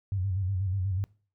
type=tone with vibrato; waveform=sine; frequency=95 Hz; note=F#2; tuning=46 cents sharp; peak=-26 dBFS; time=0.12-1.04 s; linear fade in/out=0 ms; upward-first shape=square; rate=8.2 Hz; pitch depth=71 cents each way; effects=noise-tail reverb RT60 0.4 s tail -23 dB re dry